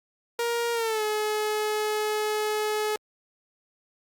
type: tone with pitch glide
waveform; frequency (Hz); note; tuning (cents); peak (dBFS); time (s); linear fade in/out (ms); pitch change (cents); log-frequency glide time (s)
sawtooth; 470 to 426; A#4 to G#4; +14 to +44; -21; 0.39-2.96; 2; -170; 0.73-1.03
effects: Opus 48 kbps

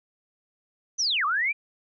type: linear two-way sweep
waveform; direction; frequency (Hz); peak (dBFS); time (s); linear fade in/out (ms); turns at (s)
sine; down then up; 6230 to 1100 to 2433; -22; 0.98-1.53; 20; 1.25
effects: none

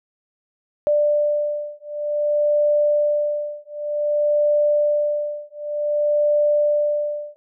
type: beating tone pair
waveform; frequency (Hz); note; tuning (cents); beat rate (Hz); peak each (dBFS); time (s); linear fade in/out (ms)
sine; 591 / 591.54; D5 / D5; +11 / +12; 0.54; -20; 0.87-7.36; 0
effects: none

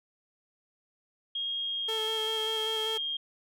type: tone with pitch glide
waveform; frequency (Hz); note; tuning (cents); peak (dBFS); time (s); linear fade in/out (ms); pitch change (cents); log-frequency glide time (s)
sine; 3255 to 3225; G#7 to G7; -36 to +48; -30; 1.35-3.17; 5; -16; 1.56-2.25
type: tone with vibrato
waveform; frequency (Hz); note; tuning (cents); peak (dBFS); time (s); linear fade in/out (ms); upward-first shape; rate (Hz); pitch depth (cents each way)
sawtooth; 440; A4; 0; -29; 1.88-2.98; 10; square; 5.1; 13
effects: none

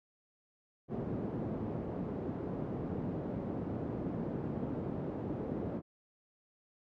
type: band-pass noise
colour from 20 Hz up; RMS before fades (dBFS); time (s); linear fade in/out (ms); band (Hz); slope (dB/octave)
pink; -38; 0.88-5.82; 50; 140 to 420; 12
effects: none

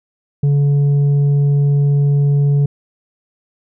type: tone with tanh clipping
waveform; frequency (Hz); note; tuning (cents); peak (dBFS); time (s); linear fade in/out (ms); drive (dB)
sine; 142.7; D3; -49; -11; 0.43-2.66; 5; 4
effects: none

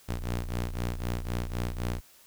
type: ring-modulated tone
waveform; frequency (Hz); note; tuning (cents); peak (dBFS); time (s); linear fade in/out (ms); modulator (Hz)
sawtooth; 60.1; B1; -46; -23; 0.08-2.01; 20; 28.1
effects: white hiss -57 dBFS RMS until 2.26 s

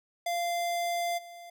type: tone with level steps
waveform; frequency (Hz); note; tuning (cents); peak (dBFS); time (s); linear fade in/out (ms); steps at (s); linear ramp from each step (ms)
square; 692; F5; -16; -29 / -45; 0.26-1.5; 5; 1.17; 20
effects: none

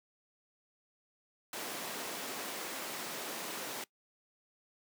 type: high-pass noise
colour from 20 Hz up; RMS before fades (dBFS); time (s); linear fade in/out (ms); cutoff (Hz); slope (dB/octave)
pink; -41; 1.53-3.84; 2; 280; 12
effects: noise-tail reverb RT60 0.1 s tail -21 dB re dry + high-pass 150 Hz 12 dB/octave

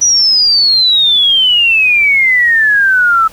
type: exponential sweep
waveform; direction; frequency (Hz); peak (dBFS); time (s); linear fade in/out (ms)
sine; down; 5920 to 1300; -6; 0.01-3.28; 10
effects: pink hiss -38 dBFS RMS until 3.32 s

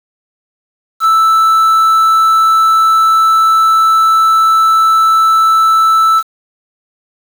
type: tone with quantisation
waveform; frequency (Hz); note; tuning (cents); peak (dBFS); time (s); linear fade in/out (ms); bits
triangle; 1318.5; E6; 0; -4; 1-6.23; 50; 5
effects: none

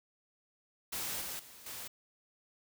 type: noise with level steps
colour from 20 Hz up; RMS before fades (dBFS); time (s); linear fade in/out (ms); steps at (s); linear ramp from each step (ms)
white; -38 / -41 / -54 / -44; 0.92-1.88; 10; 1.21 / 1.39 / 1.66; 5
effects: none

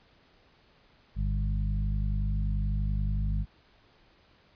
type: harmonic tone with a mistuned harmonic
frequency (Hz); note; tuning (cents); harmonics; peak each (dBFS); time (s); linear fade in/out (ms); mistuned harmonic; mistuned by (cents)
50.4; G1; +49; 1 / 2 / 3 / 4; -27 / -33 / -36 / -39; 1.15-3.46; 50; 2; +19
effects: pink hiss -62 dBFS RMS until 4.55 s + resampled to 11025 Hz

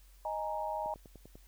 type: chord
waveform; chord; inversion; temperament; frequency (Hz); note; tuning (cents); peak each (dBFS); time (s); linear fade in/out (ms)
sine; D# suspended fourth; none; equal; 622.3 / 830.6 / 932.3; D#5 / G#5 / A#5; 0 / 0 / 0; -38; 0.25-0.94; 2
type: click train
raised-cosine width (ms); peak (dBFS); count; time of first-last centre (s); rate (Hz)
2; -38; 6; 0.86-1.355; 10.1
effects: added 46 Hz sine -56 dBFS peak until 1.47 s + white hiss -66 dBFS RMS until 1.47 s

